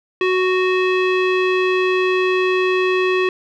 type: tone with low-pass filter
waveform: square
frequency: 370 Hz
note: F#4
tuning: in tune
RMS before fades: -17 dBFS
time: 0.21-3.29 s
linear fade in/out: 2 ms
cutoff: 2700 Hz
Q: 2.6
effects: none